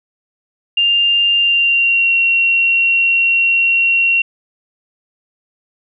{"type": "tone with pitch glide", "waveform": "sine", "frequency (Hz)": [2798, 2739], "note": ["F7", "F7"], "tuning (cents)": [3, -34], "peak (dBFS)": -10, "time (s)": [0.77, 4.22], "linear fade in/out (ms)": 5, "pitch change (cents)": -37, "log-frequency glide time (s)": [1.36, 2.13], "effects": []}